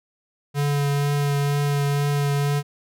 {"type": "tone with vibrato", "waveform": "square", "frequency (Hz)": 143.2, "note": "D3", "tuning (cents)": -43, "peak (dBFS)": -20, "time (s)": [0.54, 2.63], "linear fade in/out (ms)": 50, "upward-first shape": "triangle", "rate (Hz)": 2.1, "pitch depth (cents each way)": 15, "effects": []}